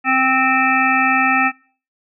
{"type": "harmonic tone", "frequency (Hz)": 261.6, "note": "C4", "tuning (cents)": 0, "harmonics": [1, 3, 5, 7, 9, 10], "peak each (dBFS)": [-21, -19, -18, -19, -22, -21], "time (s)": [0.04, 1.52], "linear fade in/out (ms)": 50, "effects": ["noise-tail reverb RT60 0.4 s tail -20 dB re dry"]}